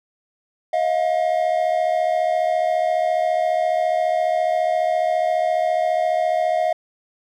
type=tone pair together; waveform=triangle; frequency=636 / 710.6 Hz; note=D#5 / F5; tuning=+38 / +30 cents; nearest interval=major second; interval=192 cents; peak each=-18 dBFS; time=0.73-6.73 s; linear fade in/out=5 ms; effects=none